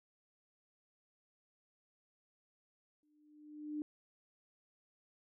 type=tone with exponential growth; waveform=sine; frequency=300 Hz; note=D4; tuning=37 cents sharp; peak=-35 dBFS; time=3.03-3.82 s; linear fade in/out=1 ms; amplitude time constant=170 ms; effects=none